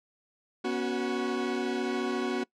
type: chord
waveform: 40% pulse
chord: B suspended second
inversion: none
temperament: equal with one note detuned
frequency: 243.1 / 277.2 / 370 Hz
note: B3 / C#4 / F#4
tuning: -27 / 0 / 0 cents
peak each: -32 / -34 / -30 dBFS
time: 0.64-2.44 s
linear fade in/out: 10 ms
effects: noise-tail reverb RT60 0.1 s tail -22 dB re dry + low-pass 5000 Hz 12 dB/octave